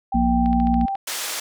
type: tone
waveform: sine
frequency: 784 Hz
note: G5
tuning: in tune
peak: -22 dBFS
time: 0.12-0.96 s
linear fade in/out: 5 ms
type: harmonic tone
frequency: 59 Hz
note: A#1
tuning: 22 cents sharp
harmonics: 1 / 3 / 4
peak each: -22 / -26 / -18 dBFS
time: 0.14-0.86 s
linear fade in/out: 10 ms
type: click train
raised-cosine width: 0.3 ms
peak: -23 dBFS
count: 8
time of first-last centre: 0.46-0.953 s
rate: 14.2 Hz
type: band-pass noise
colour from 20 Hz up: white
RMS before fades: -28 dBFS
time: 1.07-1.4 s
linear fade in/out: 5 ms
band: 510 to 9400 Hz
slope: 12 dB/octave
effects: none